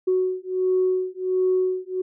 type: beating tone pair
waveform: sine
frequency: 370 / 371.4 Hz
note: F#4 / F#4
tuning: 0 / +7 cents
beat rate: 1.4 Hz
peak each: -22 dBFS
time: 0.07-2.02 s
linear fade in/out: 10 ms
effects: tanh soft clip ceiling -12 dBFS